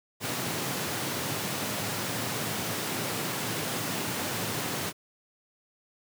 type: high-pass noise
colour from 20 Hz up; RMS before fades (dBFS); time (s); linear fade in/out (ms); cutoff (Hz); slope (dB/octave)
pink; -32; 0.2-4.93; 50; 100; 48
effects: none